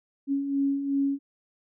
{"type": "beating tone pair", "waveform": "sine", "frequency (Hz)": [275.3, 278], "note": ["C#4", "C#4"], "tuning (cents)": [-12, 5], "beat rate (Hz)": 2.7, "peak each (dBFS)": [-32, -24], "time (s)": [0.27, 1.19], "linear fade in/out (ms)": 50, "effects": []}